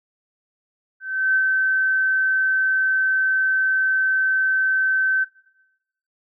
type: tone with ADSR envelope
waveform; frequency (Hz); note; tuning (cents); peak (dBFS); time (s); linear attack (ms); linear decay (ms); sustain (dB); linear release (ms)
sine; 1539; G6; -32; -14; 1-5.25; 350; 67; -2; 21
effects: noise-tail reverb RT60 0.9 s tail -19 dB re dry